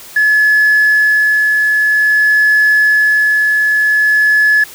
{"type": "tone with tremolo", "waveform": "sine", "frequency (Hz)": 1710, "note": "A6", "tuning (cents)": -50, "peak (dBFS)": -5, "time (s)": [0.16, 4.64], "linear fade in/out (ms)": 5, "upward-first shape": "sine", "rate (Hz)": 0.51, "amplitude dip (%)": 30, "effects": ["tanh soft clip ceiling -4 dBFS", "white hiss -34 dBFS RMS until 4.74 s"]}